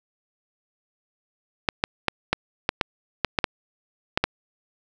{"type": "clicks", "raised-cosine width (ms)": 0.3, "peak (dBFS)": -3, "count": 11, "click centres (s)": [1.688, 1.839, 2.083, 2.33, 2.691, 2.812, 3.247, 3.388, 3.442, 4.175, 4.24], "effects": []}